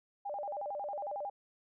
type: tone with vibrato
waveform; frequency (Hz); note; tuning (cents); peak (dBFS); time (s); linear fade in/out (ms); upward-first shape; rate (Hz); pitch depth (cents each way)
sine; 690; F5; -21; -36; 0.25-1.3; 10; square; 11; 270
effects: none